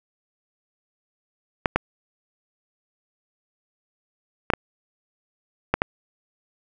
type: clicks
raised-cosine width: 0.5 ms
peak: -3 dBFS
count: 6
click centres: 1.658 / 1.76 / 4.502 / 4.536 / 5.74 / 5.819 s
effects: none